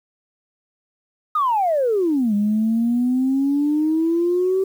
sine exponential two-way sweep, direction down then up, 1271 to 202.8 to 386.3 Hz, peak -15 dBFS, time 1.35-4.64 s, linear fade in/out 5 ms, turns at 2.34 s, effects tanh soft clip ceiling -11 dBFS + 8-bit

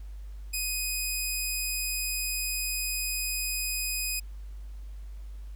10% pulse tone, 2500 Hz, D#7, 8 cents sharp, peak -20 dBFS, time 0.53-4.2 s, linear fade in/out 10 ms, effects added 50 Hz sine -38 dBFS peak until 5.55 s + pink hiss -63 dBFS RMS until 5.55 s

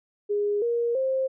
sine tone with pitch steps, 411.7 / 471.2 / 528 Hz, G#4 / A#4 / C5, -15 / +19 / +16 cents, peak -22 dBFS, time 0.29-1.28 s, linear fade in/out 20 ms, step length 330 ms, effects none

